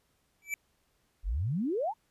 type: tone with exponential growth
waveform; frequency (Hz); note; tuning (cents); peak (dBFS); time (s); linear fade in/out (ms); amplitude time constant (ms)
square; 2314; D7; -26; -28; 0.42-0.54; 1; 26
type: exponential sweep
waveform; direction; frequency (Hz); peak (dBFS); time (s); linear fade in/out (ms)
sine; up; 39.62 to 955; -28; 1.23-1.94; 50
effects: pink hiss -73 dBFS RMS until 2.1 s + resampled to 32000 Hz